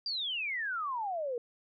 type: exponential sweep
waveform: sine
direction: down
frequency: 4816 to 462.8 Hz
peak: -32 dBFS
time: 0.06-1.38 s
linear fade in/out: 2 ms
effects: none